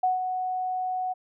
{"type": "tone with ADSR envelope", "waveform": "sine", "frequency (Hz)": 740, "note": "F#5", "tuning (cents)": 0, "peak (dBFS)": -19, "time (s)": [0.03, 1.14], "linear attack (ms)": 7, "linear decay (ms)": 150, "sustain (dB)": -7, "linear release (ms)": 21, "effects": []}